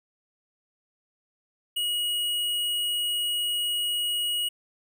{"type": "tone with hard clipping", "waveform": "triangle", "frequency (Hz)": 2899, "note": "F#7", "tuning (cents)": -36, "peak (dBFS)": -26, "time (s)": [1.76, 4.49], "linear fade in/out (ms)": 10, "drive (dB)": 17, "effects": []}